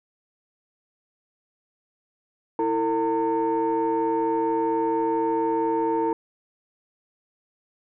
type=tone cluster; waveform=sine; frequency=328.7 / 453.1 / 910 Hz; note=E4 / A#4 / A#5; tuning=-5 / -49 / -42 cents; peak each=-24 dBFS; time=2.59-6.13 s; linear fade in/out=2 ms; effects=tanh soft clip ceiling -15 dBFS

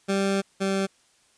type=tone pair in turn; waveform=20% pulse; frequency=196 / 194.2 Hz; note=G3 / G3; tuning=0 / -16 cents; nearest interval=unison; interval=16 cents; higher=first; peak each=-17 / -18 dBFS; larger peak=first; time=0.08-0.42 / 0.6-0.87 s; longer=first; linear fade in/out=20 ms; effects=white hiss -62 dBFS RMS until 1.37 s + resampled to 22050 Hz

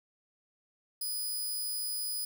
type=tone; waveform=5% pulse; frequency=4978 Hz; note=D#8; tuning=in tune; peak=-26 dBFS; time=1.01-2.25 s; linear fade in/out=5 ms; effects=10-bit

